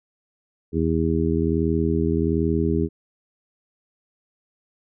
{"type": "harmonic tone", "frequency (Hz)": 81.3, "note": "E2", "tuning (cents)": -23, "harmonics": [1, 2, 3, 4, 5], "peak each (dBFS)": [-25, -25, -25, -25, -25], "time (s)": [0.72, 2.89], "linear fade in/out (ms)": 50, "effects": []}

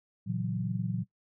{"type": "chord", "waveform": "sine", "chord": "F# dominant seventh", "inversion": "first", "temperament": "equal", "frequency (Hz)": [116.54, 138.59, 164.81, 185], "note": ["A#2", "C#3", "E3", "F#3"], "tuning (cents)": [0, 0, 0, 0], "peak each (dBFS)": [-34, -39, -36, -33], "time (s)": [0.26, 1.04], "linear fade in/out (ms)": 20, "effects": ["noise-tail reverb RT60 0.1 s tail -18 dB re dry"]}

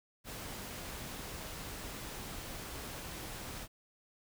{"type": "noise", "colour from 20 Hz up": "pink", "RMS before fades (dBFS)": -44, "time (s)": [0.24, 3.68], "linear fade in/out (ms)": 50, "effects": []}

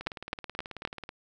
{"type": "two click trains", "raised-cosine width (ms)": 0.3, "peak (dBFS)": [-13, -23], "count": [4, 21], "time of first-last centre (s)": [[0.07, 0.851], [0.01, 1.091]], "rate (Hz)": [3.84, 18.5], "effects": []}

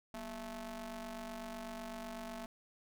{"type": "ring-modulated tone", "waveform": "sawtooth", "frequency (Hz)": 214.5, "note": "A3", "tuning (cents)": -44, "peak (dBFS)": -36, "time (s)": [0.14, 2.46], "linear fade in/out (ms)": 2, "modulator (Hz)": 453, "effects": []}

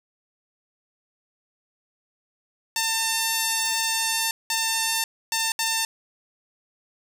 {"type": "tone bursts at uneven times", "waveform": "5% pulse", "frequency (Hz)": 899, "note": "A5", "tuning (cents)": 37, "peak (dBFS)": -10, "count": 4, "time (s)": [[2.76, 4.31], [4.5, 5.04], [5.32, 5.52], [5.59, 5.85]], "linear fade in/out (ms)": 2, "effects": []}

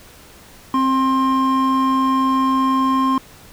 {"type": "tone pair together", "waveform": "triangle", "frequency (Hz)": [264.3, 1059], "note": ["C4", "C6"], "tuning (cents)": [18, 21], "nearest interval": "2 octaves", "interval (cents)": 2403, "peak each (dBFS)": -14, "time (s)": [0.74, 3.18], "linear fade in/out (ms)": 2, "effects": ["tanh soft clip ceiling -8 dBFS", "pink hiss -44 dBFS RMS until 3.52 s"]}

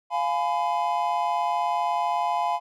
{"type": "chord", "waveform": "triangle", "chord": "F diminished", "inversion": "none", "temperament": "just", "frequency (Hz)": [698.5, 838.1, 1005.8], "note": ["F5", "Ab5", "Cb6"], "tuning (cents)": [0, 16, 31], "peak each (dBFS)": -25, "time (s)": [0.1, 2.6], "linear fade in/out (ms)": 50, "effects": []}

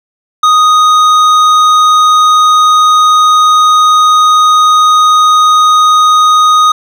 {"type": "tone with hard clipping", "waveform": "triangle", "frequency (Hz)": 1244.5, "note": "D#6", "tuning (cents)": 0, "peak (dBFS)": -5, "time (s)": [0.43, 6.72], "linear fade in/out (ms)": 5, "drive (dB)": 13, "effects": []}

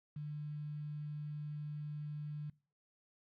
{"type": "tone with quantisation", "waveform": "sine", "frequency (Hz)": 149, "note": "D3", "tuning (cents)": 25, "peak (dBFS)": -40, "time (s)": [0.16, 2.5], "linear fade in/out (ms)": 5, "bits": 10, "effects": ["noise-tail reverb RT60 0.4 s tail -22 dB re dry", "low-pass 2000 Hz 12 dB/octave"]}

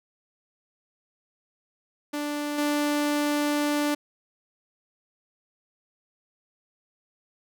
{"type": "tone with level steps", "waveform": "sawtooth", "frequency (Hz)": 293.7, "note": "D4", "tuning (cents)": 0, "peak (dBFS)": [-24, -19], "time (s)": [2.13, 3.95], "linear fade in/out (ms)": 10, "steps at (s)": 2.58, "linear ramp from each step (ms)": 5, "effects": []}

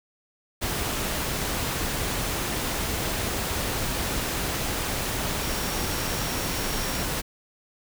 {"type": "tone in noise", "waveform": "sine", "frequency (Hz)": 5588, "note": "F8", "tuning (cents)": 0, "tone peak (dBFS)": -39, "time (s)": [5.41, 7.05], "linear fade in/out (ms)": 20, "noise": "pink", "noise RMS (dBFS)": -28, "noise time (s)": [0.61, 7.22], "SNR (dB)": -14, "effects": []}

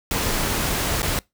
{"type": "noise with dropouts", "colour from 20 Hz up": "pink", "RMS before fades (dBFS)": -23, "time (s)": [0.11, 1.19], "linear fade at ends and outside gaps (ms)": 1, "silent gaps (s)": [1.019, 1.029], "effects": ["noise-tail reverb RT60 0.2 s tail -24 dB re dry"]}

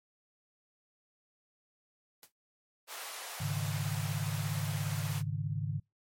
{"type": "noise with exponential decay", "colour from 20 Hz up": "white", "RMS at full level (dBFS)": -47, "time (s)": [2.23, 2.32], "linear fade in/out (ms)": 1, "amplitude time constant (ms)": 18}
{"type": "high-pass noise", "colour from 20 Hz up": "pink", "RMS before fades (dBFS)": -43, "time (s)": [2.87, 5.23], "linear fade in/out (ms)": 50, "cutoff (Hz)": 580, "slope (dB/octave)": 24}
{"type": "chord", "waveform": "sine", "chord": "Ab suspended fourth", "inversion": "none", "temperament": "equal", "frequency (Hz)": [103.83, 138.59, 155.56], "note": ["Ab2", "Db3", "Eb3"], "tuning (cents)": [0, 0, 0], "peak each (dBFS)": -36, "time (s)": [3.4, 5.8], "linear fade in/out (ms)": 10}
{"effects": ["noise-tail reverb RT60 0.2 s tail -26 dB re dry", "MP3 64 kbps"]}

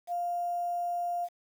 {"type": "tone with quantisation", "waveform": "sine", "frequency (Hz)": 700, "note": "F5", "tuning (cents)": 4, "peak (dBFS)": -29, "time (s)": [0.07, 1.29], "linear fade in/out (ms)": 50, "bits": 9, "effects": []}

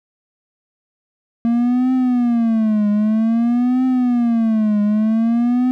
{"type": "tone with vibrato", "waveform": "triangle", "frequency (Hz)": 231.1, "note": "A#3", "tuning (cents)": -15, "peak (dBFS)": -11, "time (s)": [1.45, 5.71], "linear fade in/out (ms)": 0, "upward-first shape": "triangle", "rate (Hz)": 0.52, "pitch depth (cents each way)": 200, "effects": []}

